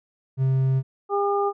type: tone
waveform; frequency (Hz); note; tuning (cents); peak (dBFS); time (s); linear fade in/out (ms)
triangle; 132.5; C3; +22; -16; 0.37-0.83; 50
type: harmonic tone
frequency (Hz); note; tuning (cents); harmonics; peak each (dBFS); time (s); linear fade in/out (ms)
403; G4; +48; 1 / 2 / 3; -22 / -25 / -27; 1.09-1.53; 50
effects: none